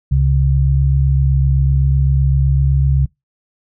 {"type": "tone pair together", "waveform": "sine", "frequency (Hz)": [68.4, 136.25], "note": ["C#2", "C#3"], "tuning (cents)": [-23, -29], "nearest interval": "octave", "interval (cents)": 1194, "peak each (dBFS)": -13, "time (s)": [0.11, 3.06], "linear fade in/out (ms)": 10, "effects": ["noise-tail reverb RT60 0.2 s tail -26 dB re dry"]}